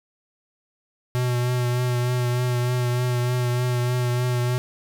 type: tone with vibrato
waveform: square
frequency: 123.47 Hz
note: B2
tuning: in tune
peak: -21 dBFS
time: 1.15-4.58 s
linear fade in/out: 0 ms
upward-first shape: triangle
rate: 3.3 Hz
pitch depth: 27 cents each way
effects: none